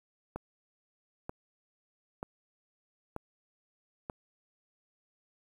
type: click train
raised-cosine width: 1 ms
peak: -23 dBFS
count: 5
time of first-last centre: 0.36-4.098 s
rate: 1.07 Hz
effects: 9-bit